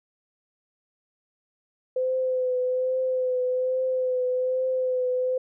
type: tone with vibrato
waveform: sine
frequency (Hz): 510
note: C5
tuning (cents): -44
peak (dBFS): -22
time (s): 1.96-5.38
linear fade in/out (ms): 5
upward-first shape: triangle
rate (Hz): 1.2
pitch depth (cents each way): 28
effects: none